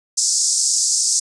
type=band-pass noise; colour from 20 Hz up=white; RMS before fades=-18 dBFS; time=0.17-1.2 s; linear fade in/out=10 ms; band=5000 to 8400 Hz; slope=48 dB/octave; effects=resampled to 24000 Hz